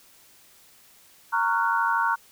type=chord; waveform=sine; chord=Gb major seventh; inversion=first; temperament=just; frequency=925 / 1110 / 1387.5 / 1480 Hz; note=Bb5 / Db6 / F6 / Gb6; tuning=-14 / +2 / -12 / 0 cents; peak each=-24 / -27 / -28 / -27 dBFS; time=1.32-2.16 s; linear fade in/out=20 ms; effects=white hiss -55 dBFS RMS until 2.31 s